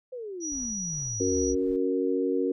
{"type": "exponential sweep", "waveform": "sine", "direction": "down", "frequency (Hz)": [523.3, 61.74], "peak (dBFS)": -34, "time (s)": [0.12, 1.56], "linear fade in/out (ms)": 10}
{"type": "tone", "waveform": "sine", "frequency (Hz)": 5820, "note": "F#8", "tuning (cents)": -29, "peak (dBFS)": -31, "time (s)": [0.4, 1.55], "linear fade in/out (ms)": 50}
{"type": "noise with tremolo", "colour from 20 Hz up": "brown", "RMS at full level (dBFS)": -46, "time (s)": [0.52, 1.76], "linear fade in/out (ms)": 0, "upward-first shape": "triangle", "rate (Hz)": 2.6, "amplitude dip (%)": 70}
{"type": "chord", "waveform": "sine", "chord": "F# major", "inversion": "second", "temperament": "equal", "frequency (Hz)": [277.2, 370, 466.2], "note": ["C#4", "F#4", "A#4"], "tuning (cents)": [0, 0, 0], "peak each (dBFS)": -28, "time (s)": [1.2, 2.52], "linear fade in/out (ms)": 5}
{"effects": []}